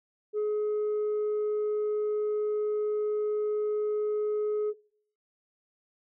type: tone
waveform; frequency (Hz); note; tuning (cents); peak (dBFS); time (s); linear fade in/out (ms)
sine; 422.2; G#4; +29; -23; 0.33-4.74; 50
effects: noise-tail reverb RT60 0.6 s tail -22 dB re dry + tanh soft clip ceiling -25 dBFS